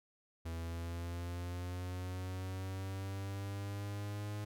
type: linear sweep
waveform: 45% pulse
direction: up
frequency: 82.41 to 104.7 Hz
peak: -39 dBFS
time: 0.45-4.45 s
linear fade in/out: 10 ms
effects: none